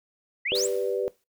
sine exponential sweep, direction up, 1886 to 8372 Hz, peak -25 dBFS, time 0.45-0.67 s, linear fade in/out 10 ms
sine chord, G major, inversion none, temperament equal, 392 / 493.9 / 587.3 Hz, G4 / B4 / D5, 0 / 0 / 0 cents, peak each -28 / -27 / -33 dBFS, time 0.52-1.08 s, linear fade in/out 0 ms
white noise with exponential decay, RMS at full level -36 dBFS, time 0.55-1.24 s, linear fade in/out 2 ms, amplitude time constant 150 ms
effects noise-tail reverb RT60 0.2 s tail -20 dB re dry

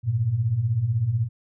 sine beating tone pair, 101.7 / 117.7 Hz, G#2 / A#2, -36 / +17 cents, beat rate 16 Hz, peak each -27 / -21 dBFS, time 0.03-1.29 s, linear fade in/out 50 ms, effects none

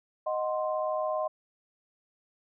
sine chord, C diminished, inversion first, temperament equal, 622.3 / 740 / 1046.5 Hz, Eb5 / Gb5 / C6, 0 / 0 / 0 cents, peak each -29 / -35 / -34 dBFS, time 0.26-1.28 s, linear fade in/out 10 ms, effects none

